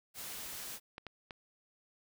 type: noise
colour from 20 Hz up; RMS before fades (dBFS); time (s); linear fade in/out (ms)
white; -44; 0.14-0.8; 50
type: clicks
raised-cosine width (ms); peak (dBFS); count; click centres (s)
0.3; -28; 3; 0.981 / 1.067 / 1.308
effects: none